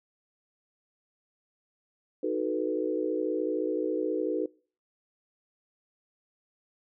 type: chord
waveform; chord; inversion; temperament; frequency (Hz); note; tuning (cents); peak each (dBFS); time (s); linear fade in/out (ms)
sine; B dominant seventh; first; equal; 311.1 / 370 / 440 / 493.9; D#4 / F#4 / A4 / B4; 0 / 0 / 0 / 0; -32; 2.23-4.46; 5
effects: noise-tail reverb RT60 0.4 s tail -23 dB re dry